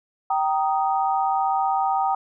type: chord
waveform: sine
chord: Eb major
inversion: first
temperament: just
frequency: 777.8 / 933.4 / 1244.5 Hz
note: G5 / Bb5 / Eb6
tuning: -14 / +2 / 0 cents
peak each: -21 / -25 / -27 dBFS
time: 0.3-2.15 s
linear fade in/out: 5 ms
effects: none